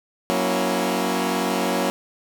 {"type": "chord", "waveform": "15% pulse", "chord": "F# dominant seventh", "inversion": "none", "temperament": "equal with one note detuned", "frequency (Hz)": [185, 235.9, 277.2, 329.6], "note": ["F#3", "A#3", "C#4", "E4"], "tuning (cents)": [0, 21, 0, 0], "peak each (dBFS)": [-19, -19, -20, -22], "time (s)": [0.3, 1.9], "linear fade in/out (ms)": 0, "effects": []}